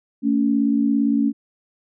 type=tone pair together; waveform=sine; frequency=224.2 / 281.8 Hz; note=A3 / C#4; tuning=+33 / +29 cents; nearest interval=major third; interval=396 cents; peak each=-19 / -18 dBFS; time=0.22-1.33 s; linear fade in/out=50 ms; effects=none